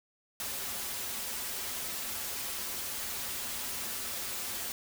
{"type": "noise with comb filter", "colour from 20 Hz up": "white", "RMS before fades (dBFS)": -37, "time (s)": [0.4, 4.72], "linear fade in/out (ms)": 0, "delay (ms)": 6.5, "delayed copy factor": -0.55, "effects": []}